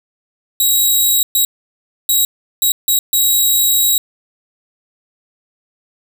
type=tone bursts at uneven times; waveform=5% pulse; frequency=3838 Hz; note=A#7; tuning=50 cents sharp; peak=-3 dBFS; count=6; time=0.6-1.23 / 1.35-1.45 / 2.09-2.25 / 2.62-2.72 / 2.88-2.99 / 3.13-3.98 s; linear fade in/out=2 ms; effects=none